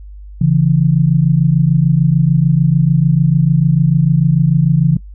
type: tone pair together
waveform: sine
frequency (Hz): 138.59 / 165.34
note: C#3 / E3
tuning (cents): 0 / +6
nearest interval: minor third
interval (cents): 306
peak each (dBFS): -11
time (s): 0.41-4.97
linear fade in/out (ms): 5
effects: noise-tail reverb RT60 0.1 s tail -23 dB re dry + added 50 Hz sine -30 dBFS peak until 5.14 s